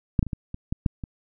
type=clicks; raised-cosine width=5 ms; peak=-7 / -9 / -21 / -16 / -20 / -13 / -7 / -20 dBFS; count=8; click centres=0.192 / 0.228 / 0.267 / 0.332 / 0.544 / 0.725 / 0.862 / 1.038 s; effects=none